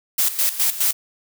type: noise with tremolo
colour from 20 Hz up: blue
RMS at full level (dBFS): -18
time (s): 0.18-0.93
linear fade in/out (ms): 10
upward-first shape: square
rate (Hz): 4.8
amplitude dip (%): 75
effects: none